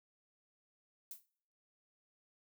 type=noise with exponential decay; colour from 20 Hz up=violet; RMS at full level=-43 dBFS; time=1.11-1.26 s; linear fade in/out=1 ms; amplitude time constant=31 ms; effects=noise-tail reverb RT60 0.6 s tail -23 dB re dry